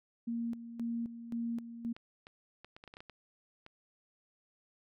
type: tone with tremolo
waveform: sine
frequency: 233.1 Hz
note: A#3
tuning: in tune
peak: -33 dBFS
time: 0.27-1.93 s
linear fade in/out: 10 ms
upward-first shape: square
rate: 1.9 Hz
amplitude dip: 70%
type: clicks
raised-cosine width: 0.3 ms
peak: -34 dBFS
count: 11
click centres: 1.965 / 2.269 / 2.646 / 2.765 / 2.839 / 2.877 / 2.939 / 2.969 / 3.005 / 3.097 / 3.664 s
effects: none